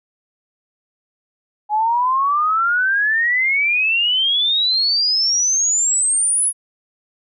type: exponential sweep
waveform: sine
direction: up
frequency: 830.6 to 10548 Hz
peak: -14 dBFS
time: 1.69-6.53 s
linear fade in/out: 50 ms
effects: none